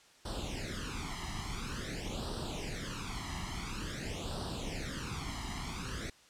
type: noise with flanger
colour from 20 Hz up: pink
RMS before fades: -39 dBFS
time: 0.25-6.1 s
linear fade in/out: 5 ms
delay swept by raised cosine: 0.22 to 1 ms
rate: 0.48 Hz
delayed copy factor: +0.85
effects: white hiss -61 dBFS RMS until 6.29 s + low-pass 7000 Hz 12 dB/octave